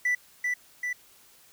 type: tone with echo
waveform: triangle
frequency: 1975.5 Hz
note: B6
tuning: in tune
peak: -20 dBFS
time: 0.05-0.15 s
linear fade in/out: 5 ms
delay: 390 ms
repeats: 2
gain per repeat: -3 dB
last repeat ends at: 0.93 s
effects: tanh soft clip ceiling -16 dBFS + white hiss -57 dBFS RMS until 1.52 s